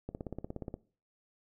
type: click train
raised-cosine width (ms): 2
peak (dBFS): -25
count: 12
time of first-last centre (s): 0.09-0.741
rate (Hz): 16.9
effects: noise-tail reverb RT60 0.4 s tail -20 dB re dry

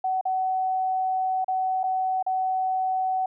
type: tone with dropouts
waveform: sine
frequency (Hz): 752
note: F#5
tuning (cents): +28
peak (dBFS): -22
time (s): 0.04-3.26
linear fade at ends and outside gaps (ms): 5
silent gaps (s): 0.212-0.253 / 1.445-1.481 / 1.833-1.838 / 2.227-2.264
effects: none

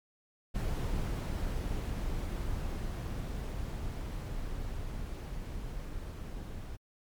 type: noise with level ramp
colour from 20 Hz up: brown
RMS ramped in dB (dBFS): -32 to -41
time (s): 0.54-6.77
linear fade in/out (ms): 20
effects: MP3 96 kbps

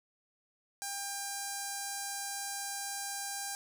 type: tone with notch filter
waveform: 5% pulse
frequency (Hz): 798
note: G5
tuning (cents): +31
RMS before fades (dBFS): -39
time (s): 0.82-3.55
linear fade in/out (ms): 0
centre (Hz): 2900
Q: 0.78
effects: none

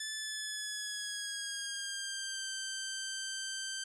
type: tone with pitch glide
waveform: 10% pulse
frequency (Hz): 1741 to 1560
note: A6 to G6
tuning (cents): -19 to -9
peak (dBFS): -28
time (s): 0-3.84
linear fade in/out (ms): 5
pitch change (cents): -190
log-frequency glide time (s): 0.16-2.51
effects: resampled to 22050 Hz

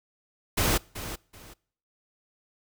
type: noise with echo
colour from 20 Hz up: pink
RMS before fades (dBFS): -24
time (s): 0.57-0.78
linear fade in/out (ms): 10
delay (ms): 380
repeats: 2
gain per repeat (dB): -12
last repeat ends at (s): 1.54
effects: noise-tail reverb RT60 0.6 s tail -25 dB re dry

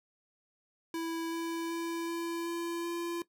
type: tone with pitch steps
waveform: square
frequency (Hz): 330 / 332.3 / 334.6 / 336.9 / 339.3 / 341.6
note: E4 / E4 / E4 / E4 / F4 / F4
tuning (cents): +2 / +14 / +26 / +38 / -50 / -38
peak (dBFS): -34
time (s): 0.94-3.22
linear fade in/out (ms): 2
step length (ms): 380
effects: noise-tail reverb RT60 0.1 s tail -17 dB re dry

